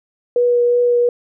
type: tone with vibrato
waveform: sine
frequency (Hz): 483.9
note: B4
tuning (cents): -35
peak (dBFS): -11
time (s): 0.36-1.09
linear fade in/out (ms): 2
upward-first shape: triangle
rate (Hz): 2.8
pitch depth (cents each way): 12
effects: none